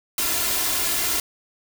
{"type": "noise with comb filter", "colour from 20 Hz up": "white", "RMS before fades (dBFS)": -23, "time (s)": [0.18, 1.2], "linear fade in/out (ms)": 2, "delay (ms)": 2.9, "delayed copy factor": 0.65, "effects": []}